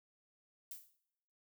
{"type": "noise with exponential decay", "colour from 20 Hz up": "violet", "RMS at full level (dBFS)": -44, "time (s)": [0.71, 0.97], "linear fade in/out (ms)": 2, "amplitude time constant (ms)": 56, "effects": ["noise-tail reverb RT60 0.9 s tail -21 dB re dry"]}